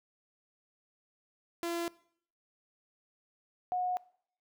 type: tone pair in turn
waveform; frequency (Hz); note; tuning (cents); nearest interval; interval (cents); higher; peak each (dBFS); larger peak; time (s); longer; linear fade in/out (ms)
sawtooth / sine; 340.4 / 727.1; F4 / F#5; -44 / -30; octave + minor second; 1314; second; -29 / -29; neither; 1.63-1.88 / 3.72-3.97; neither; 0
effects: noise-tail reverb RT60 0.6 s tail -21 dB re dry